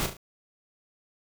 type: noise with echo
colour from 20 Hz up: pink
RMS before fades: -28 dBFS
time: 0-0.06 s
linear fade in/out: 0 ms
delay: 36 ms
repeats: 3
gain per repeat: -7 dB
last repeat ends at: 0.168 s
effects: none